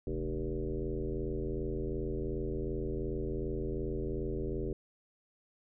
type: tone with frequency modulation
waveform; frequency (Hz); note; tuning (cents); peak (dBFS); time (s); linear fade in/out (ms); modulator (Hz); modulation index
sine; 220; A3; 0; -32; 0.07-4.73; 2; 82.7; 3
effects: none